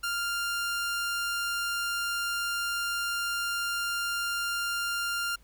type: tone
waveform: sawtooth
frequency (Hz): 1396.9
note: F6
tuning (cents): 0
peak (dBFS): -25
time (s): 0.03-5.36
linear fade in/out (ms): 10
effects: added 50 Hz sine -56 dBFS peak until 5.43 s + pink hiss -64 dBFS RMS until 5.43 s